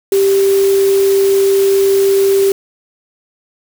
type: tone in noise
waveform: sine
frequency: 392 Hz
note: G4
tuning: in tune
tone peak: -8 dBFS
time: 0.12-2.52 s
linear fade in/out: 2 ms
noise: white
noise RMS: -25 dBFS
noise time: 0.12-2.52 s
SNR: +14 dB
effects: none